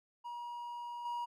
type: tone with level steps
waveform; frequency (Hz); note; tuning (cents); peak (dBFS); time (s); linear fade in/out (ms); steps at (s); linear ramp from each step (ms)
triangle; 956; A#5; +43; -39 / -34; 0.24-1.26; 20; 1.05; 5
effects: none